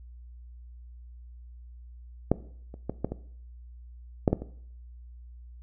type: clicks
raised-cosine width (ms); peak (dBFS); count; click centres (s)
2; -7 / -29 / -16 / -13 / -19 / -6 / -9 / -23; 8; 2.316 / 2.741 / 2.896 / 3.046 / 3.12 / 4.278 / 4.33 / 4.42
effects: noise-tail reverb RT60 0.6 s tail -17 dB re dry + added 60 Hz sine -44 dBFS peak until 5.62 s